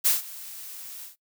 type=noise with ADSR envelope; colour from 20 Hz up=blue; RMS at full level=-19 dBFS; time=0.04-1.16 s; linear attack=24 ms; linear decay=150 ms; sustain=-21 dB; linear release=130 ms; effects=noise-tail reverb RT60 0.1 s tail -20 dB re dry